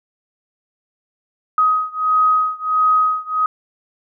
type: beating tone pair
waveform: sine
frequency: 1258 / 1259.5 Hz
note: D#6 / D#6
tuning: +19 / +21 cents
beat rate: 1.5 Hz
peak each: -16 / -17 dBFS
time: 1.58-3.46 s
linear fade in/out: 2 ms
effects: none